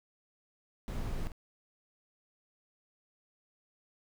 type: noise with echo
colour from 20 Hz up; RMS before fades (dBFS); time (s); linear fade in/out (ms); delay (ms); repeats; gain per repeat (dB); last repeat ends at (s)
brown; -36; 0.88-1.27; 0; 48; 1; -9; 1.318
effects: none

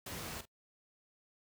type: noise with echo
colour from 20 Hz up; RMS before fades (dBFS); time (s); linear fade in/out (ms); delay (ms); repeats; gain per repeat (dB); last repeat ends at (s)
pink; -43; 0.06-0.41; 5; 45; 1; -13; 0.455
effects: noise-tail reverb RT60 0.1 s tail -24 dB re dry + high-pass 60 Hz 12 dB/octave

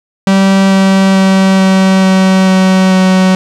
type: tone with pitch steps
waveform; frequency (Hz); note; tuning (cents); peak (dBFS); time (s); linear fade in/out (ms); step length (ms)
45% pulse; 193.7 / 192.58 / 191.48 / 190.37 / 189.28 / 188.19 / 187.1; G3 / G3 / G3 / F#3 / F#3 / F#3 / F#3; -20 / -30 / -40 / +50 / +40 / +30 / +20; -5; 0.27-3.35; 2; 440
effects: low-pass 7000 Hz 12 dB/octave + 7-bit

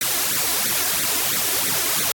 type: noise with flanger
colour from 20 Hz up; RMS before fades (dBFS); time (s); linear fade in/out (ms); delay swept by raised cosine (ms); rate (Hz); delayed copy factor
white; -21; 0.01-2.12; 2; 0.49 to 2.99; 3; +0.85
effects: high-pass 100 Hz 12 dB/octave + AAC 64 kbps

